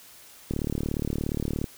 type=click train; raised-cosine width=3 ms; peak=-15 dBFS; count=43; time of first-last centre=0.51-1.642 s; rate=37.1 Hz; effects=white hiss -50 dBFS RMS until 1.77 s